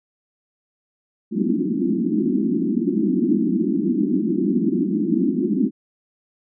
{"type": "band-pass noise", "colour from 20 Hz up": "pink", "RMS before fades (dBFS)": -20, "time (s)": [1.31, 5.71], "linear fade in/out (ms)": 50, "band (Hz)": [180, 360], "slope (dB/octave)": 96, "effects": []}